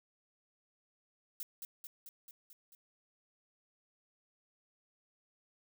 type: noise with echo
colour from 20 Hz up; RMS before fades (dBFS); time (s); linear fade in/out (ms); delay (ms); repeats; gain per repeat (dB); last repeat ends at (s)
violet; -41; 1.4-1.43; 2; 220; 6; -3; 2.75
effects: none